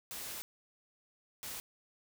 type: noise bursts at uneven times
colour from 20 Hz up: white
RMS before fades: -43 dBFS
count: 2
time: 0.11-0.42 / 1.43-1.6 s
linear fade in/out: 0 ms
effects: none